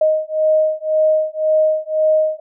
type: beating tone pair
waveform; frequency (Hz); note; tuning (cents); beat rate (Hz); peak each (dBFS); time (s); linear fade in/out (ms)
sine; 622.3 / 624.2; D#5 / D#5; 0 / +5; 1.9; -16; 0.01-2.4; 5
effects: none